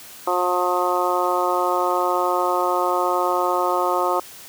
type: harmonic tone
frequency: 179.1 Hz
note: F3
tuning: 44 cents sharp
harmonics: 2 / 3 / 4 / 5 / 6 / 7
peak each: -25 / -25 / -25 / -25 / -25 / -25 dBFS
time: 0.27-4.2 s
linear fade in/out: 5 ms
effects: white hiss -41 dBFS RMS until 4.48 s + high-pass 60 Hz 12 dB/octave